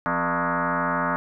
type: tone with frequency modulation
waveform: sine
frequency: 170.5 Hz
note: F3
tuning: 41 cents flat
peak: -21 dBFS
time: 0.06-1.16 s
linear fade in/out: 0 ms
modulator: 214 Hz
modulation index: 6.8
effects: none